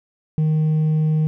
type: tone with hard clipping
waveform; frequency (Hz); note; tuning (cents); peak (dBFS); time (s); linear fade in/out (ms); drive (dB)
triangle; 155.56; D#3; 0; -14; 0.38-1.27; 0; 1
effects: none